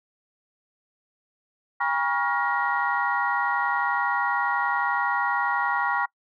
sine tone cluster, 809 / 961 / 1112 / 1409 / 1892 Hz, G#5 / B5 / C#6 / F6 / A#6, -46 / -48 / +5 / +15 / +25 cents, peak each -28 / -27 / -28 / -28 / -29 dBFS, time 1.8-6.06 s, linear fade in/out 10 ms, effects noise-tail reverb RT60 0.1 s tail -26 dB re dry + tanh soft clip ceiling -11 dBFS

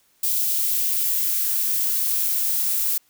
violet noise with high-pass filter sweep, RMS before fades -22 dBFS, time 0.23-2.98 s, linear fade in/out 5 ms, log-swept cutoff 3300 to 360 Hz, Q 1.1, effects white hiss -62 dBFS RMS until 3.09 s

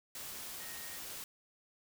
sine tone in noise, 1864.7 Hz, A#6, in tune, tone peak -53 dBFS, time 0.6-0.98 s, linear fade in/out 2 ms, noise white, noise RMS -45 dBFS, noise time 0.15-1.24 s, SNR -11 dB, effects none

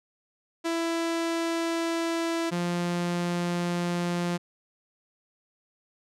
sawtooth tone pair in turn, 332.6 / 174.52 Hz, E4 / F3, +16 / -1 cents, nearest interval major seventh, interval 1117 cents, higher first, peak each -22 dBFS, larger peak neither, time 0.64-2.51 / 2.51-4.38 s, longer neither, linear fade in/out 20 ms, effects low-pass 9000 Hz 12 dB/octave

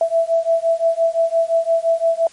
sine beating tone pair, 659.3 / 665.1 Hz, E5 / E5, 0 / +15 cents, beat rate 5.8 Hz, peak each -17 dBFS, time 0.01-2.27 s, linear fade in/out 2 ms, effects white hiss -47 dBFS RMS until 2.32 s + MP3 48 kbps

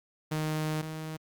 sawtooth tone pair in turn, 155.1 / 157.36 Hz, D#3 / D#3, -5 / +20 cents, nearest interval unison, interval 25 cents, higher second, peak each -25 / -32 dBFS, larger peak first, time 0.31-0.82 / 0.82-1.17 s, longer first, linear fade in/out 10 ms, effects Opus 48 kbps

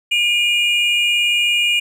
triangle tone pair together, 2422 / 2859 Hz, D#7 / F7, -47 / +40 cents, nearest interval minor third, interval 287 cents, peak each -15 dBFS, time 0.11-1.8 s, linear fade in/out 10 ms, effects none

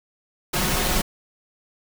pink noise with comb filter, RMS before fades -22 dBFS, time 0.53-1.02 s, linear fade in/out 10 ms, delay 5.5 ms, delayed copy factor +0.5, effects none

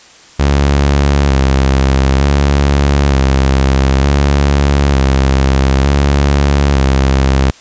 sawtooth tone with vibrato, 68.8 Hz, C#2, 12 cents flat, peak -4 dBFS, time 0.39-7.51 s, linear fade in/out 10 ms, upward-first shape square, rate 0.55 Hz, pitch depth 43 cents each way, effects white hiss -40 dBFS RMS until 7.6 s + resampled to 16000 Hz

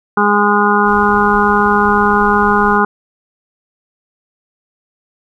harmonic tone, 206 Hz, G#3, 14 cents flat, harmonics 1 / 2 / 4 / 5 / 6 / 7, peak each -16 / -16 / -16 / -16 / -16 / -16 dBFS, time 0.17-2.85 s, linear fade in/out 5 ms
brown noise, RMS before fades -30 dBFS, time 0.84-2.81 s, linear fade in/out 50 ms
effects none

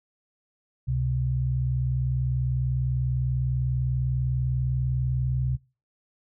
sine tone pair together, 67.65 / 127.7 Hz, C#2 / C3, -42 / -42 cents, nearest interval major seventh, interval 1100 cents, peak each -29 / -24 dBFS, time 0.87-5.57 s, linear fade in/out 20 ms, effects noise-tail reverb RT60 0.3 s tail -21 dB re dry

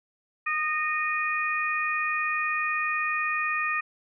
harmonic tone, 616 Hz, D#5, 17 cents flat, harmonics 2 / 3 / 4, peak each -29 / -29 / -29 dBFS, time 0.46-3.81 s, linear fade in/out 10 ms, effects none

